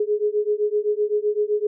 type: beating tone pair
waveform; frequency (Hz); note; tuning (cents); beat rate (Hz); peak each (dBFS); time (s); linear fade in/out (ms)
sine; 415.3 / 423.1; G#4 / G#4; 0 / +32; 7.8; -22; 0-1.67; 5
effects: none